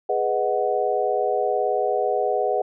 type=chord; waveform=sine; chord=G# minor seventh; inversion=none; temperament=equal; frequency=415.3 / 493.9 / 622.3 / 740 Hz; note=G#4 / B4 / D#5 / F#5; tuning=0 / 0 / 0 / 0 cents; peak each=-25 / -25 / -26 / -24 dBFS; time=0.09-2.62 s; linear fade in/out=5 ms; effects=none